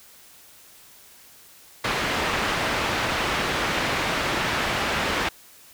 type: low-pass noise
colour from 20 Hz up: white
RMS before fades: -25 dBFS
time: 1.84-5.29 s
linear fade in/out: 5 ms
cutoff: 2300 Hz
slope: 12 dB/octave
effects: white hiss -50 dBFS RMS until 5.73 s